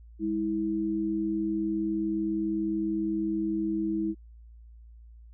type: tone pair together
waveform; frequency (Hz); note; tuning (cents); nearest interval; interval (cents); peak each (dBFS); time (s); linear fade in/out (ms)
sine; 203.9 / 323.6; G#3 / E4; -32 / -32; minor sixth; 800; -32 / -27; 0.19-4.15; 50
effects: added 57 Hz sine -47 dBFS peak until 5.33 s